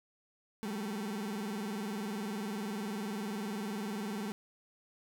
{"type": "tone with vibrato", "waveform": "35% pulse", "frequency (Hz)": 207.2, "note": "G#3", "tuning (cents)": -4, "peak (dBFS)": -34, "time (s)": [0.63, 4.32], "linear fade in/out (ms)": 0, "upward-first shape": "square", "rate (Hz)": 20, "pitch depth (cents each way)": 120, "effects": []}